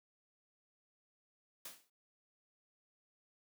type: noise with exponential decay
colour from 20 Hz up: white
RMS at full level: -44 dBFS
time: 1.65-1.9 s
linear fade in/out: 5 ms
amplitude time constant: 54 ms
effects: high-pass 150 Hz 12 dB/octave